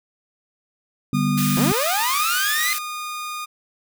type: tone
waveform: sawtooth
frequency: 1224 Hz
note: D#6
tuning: 29 cents flat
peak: -24 dBFS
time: 1.13-3.46 s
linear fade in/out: 20 ms
type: chord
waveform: sine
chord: G major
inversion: second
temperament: equal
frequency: 146.83 / 196 / 246.9 Hz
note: D3 / G3 / B3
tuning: 0 / 0 / 0 cents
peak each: -22 dBFS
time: 1.13-1.72 s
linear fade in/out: 2 ms
type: high-pass noise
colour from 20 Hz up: white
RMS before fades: -27 dBFS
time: 1.37-2.79 s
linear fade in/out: 10 ms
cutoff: 1300 Hz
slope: 96 dB/octave
type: linear sweep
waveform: sawtooth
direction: up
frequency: 155.1 to 2084 Hz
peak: -17 dBFS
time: 1.57-2.73 s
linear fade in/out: 0 ms
effects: none